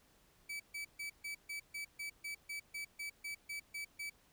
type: tone bursts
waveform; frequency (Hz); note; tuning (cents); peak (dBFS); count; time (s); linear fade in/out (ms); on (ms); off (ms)
40% pulse; 2299; D7; -37; -40; 15; 0.49-4.1; 10; 110; 140
effects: pink hiss -69 dBFS RMS until 4.32 s